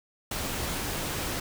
pink noise, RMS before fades -32 dBFS, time 0.31-1.4 s, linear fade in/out 5 ms, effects none

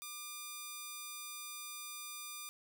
5% pulse tone, 1200 Hz, D6, 37 cents sharp, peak -32 dBFS, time 0.02-2.49 s, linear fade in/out 0 ms, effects none

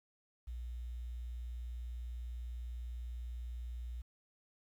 sine tone, 60 Hz, B1, 49 cents flat, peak -40 dBFS, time 0.47-4.02 s, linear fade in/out 10 ms, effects 11-bit

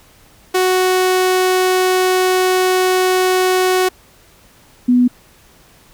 sawtooth / sine tone pair in turn, 370 / 246.9 Hz, F#4 / B3, 0 / 0 cents, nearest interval perfect fifth, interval 700 cents, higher first, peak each -8 dBFS, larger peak neither, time 0.54-3.89 / 4.88-5.08 s, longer first, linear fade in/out 10 ms, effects pink hiss -48 dBFS RMS until 5.93 s

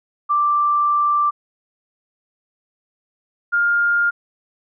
sine tone pair in turn, 1176 / 1408.9 Hz, D6 / F6, +2 / +15 cents, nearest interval minor third, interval 313 cents, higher second, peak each -14 dBFS, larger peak neither, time 0.29-1.31 / 3.52-4.11 s, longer first, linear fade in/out 20 ms, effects none

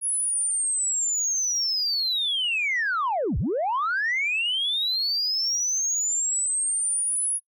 sine linear two-way sweep, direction down then up, 10500 to 46.25 to 10500 Hz, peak -21 dBFS, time 0.01-7.4 s, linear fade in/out 50 ms, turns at 3.38 s, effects noise-tail reverb RT60 0.1 s tail -23 dB re dry + tanh soft clip ceiling -19 dBFS

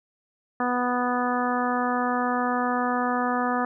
harmonic tone, 246.9 Hz, B3, in tune, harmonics 1 / 2 / 3 / 4 / 5 / 6 / 7, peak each -27 / -31 / -28 / -31 / -29 / -35 / -34 dBFS, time 0.6-3.65 s, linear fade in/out 2 ms, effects none

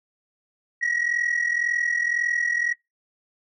sine tone pair together, 1888.1 / 1930 Hz, A#6 / B6, +22 / -40 cents, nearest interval unison, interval 38 cents, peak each -22 dBFS, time 0.81-2.74 s, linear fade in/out 20 ms, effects noise-tail reverb RT60 0.2 s tail -26 dB re dry + tanh soft clip ceiling -18 dBFS

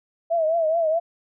sine tone with vibrato, 651 Hz, E5, 22 cents flat, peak -18 dBFS, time 0.3-1 s, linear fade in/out 20 ms, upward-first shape triangle, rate 4.7 Hz, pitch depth 100 cents each way, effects none

